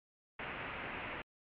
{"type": "low-pass noise", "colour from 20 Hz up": "white", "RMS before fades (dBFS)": -43, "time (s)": [0.39, 1.22], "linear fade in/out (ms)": 5, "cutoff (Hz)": 2700, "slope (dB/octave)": 48, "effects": ["MP3 64 kbps"]}